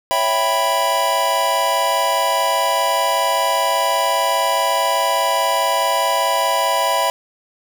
square chord, C# half-diminished seventh, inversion none, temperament equal, 554.4 / 659.3 / 784 / 987.8 Hz, C#5 / E5 / G5 / B5, 0 / 0 / 0 / 0 cents, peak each -25 / -22 / -24 / -19 dBFS, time 0.11-7.1 s, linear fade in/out 0 ms, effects none

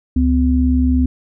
sine tone pair together, 70.56 / 253.7 Hz, C#2 / B3, +31 / +47 cents, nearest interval octave + minor seventh, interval 2216 cents, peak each -14 dBFS, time 0.16-1.06 s, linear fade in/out 5 ms, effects none

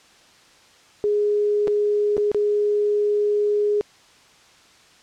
sine tone with dropouts, 415.3 Hz, G#4, in tune, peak -17 dBFS, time 1.04-3.81 s, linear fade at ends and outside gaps 0 ms, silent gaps 1.673-1.679 / 2.168-2.179 / 2.316-2.346 s, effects white hiss -52 dBFS RMS until 5.02 s + low-pass 6000 Hz 12 dB/octave

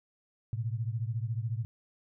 sine beating tone pair, 110 / 124 Hz, A2 / B2, 0 / +7 cents, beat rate 14 Hz, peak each -32 / -35 dBFS, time 0.53-1.65 s, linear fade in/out 0 ms, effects none

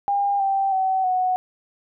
sine tone with pitch steps, 804 / 781.6 / 759.8 / 738.5 Hz, G5 / G5 / F#5 / F#5, +44 / -5 / +46 / -3 cents, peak -18 dBFS, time 0.08-1.36 s, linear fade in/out 0 ms, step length 320 ms, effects none

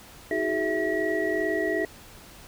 sine tone cluster, 319 / 376 / 418.4 / 659 / 1918 Hz, D#4 / F#4 / G#4 / E5 / A#6, +43 / +28 / +13 / -1 / +49 cents, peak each -30 dBFS, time 0.31-1.85 s, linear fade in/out 2 ms, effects pink hiss -48 dBFS RMS until 2.47 s

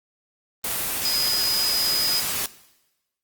sine tone in noise, 4978 Hz, D#8, in tune, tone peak -21 dBFS, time 1.05-2.2 s, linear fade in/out 2 ms, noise white, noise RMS -26 dBFS, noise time 0.64-2.46 s, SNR +2 dB, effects noise-tail reverb RT60 1.0 s tail -18 dB re dry + Opus 24 kbps

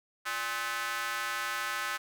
square tone with high-pass filter, 116.54 Hz, A#2, in tune, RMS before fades -34 dBFS, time 0.25-1.98 s, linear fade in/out 20 ms, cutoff 1400 Hz, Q 2.4, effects none

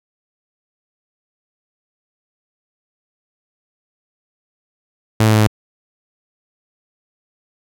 sawtooth tone with pitch steps, 110 / 108.99 / 107.99 / 106.99 Hz, A2 / A2 / A2 / A2, 0 / -16 / -32 / -48 cents, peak -6 dBFS, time 5.2-5.472 s, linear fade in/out 5 ms, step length 68 ms, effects none

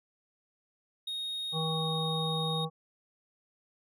triangle tone, 3729 Hz, A#7, in tune, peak -32 dBFS, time 1.07-2.65 s, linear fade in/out 5 ms
harmonic tone, 160 Hz, D#3, 49 cents sharp, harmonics 1 / 3 / 5 / 7, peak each -32 / -37 / -39 / -40 dBFS, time 1.52-2.7 s, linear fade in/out 50 ms
effects none

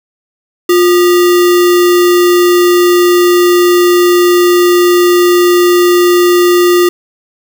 sine tone with sample-and-hold, 353.4 Hz, F4, 21 cents sharp, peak -4 dBFS, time 0.69-6.89 s, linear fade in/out 5 ms, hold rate 1575 Hz, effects none

